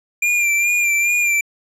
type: tone with vibrato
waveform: square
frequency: 2387 Hz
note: D7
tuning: 28 cents sharp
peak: -15 dBFS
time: 0.22-1.41 s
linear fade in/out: 5 ms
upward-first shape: sine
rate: 2.4 Hz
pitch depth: 37 cents each way
effects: low-pass 11000 Hz 12 dB/octave